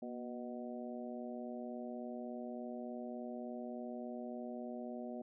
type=harmonic tone with a mistuned harmonic; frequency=123.47 Hz; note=B2; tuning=in tune; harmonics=2 / 3 / 4 / 5 / 6; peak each=-44 / -50 / -52 / -48 / -53 dBFS; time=0.02-5.22 s; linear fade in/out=5 ms; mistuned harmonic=2; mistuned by=-53 cents; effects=none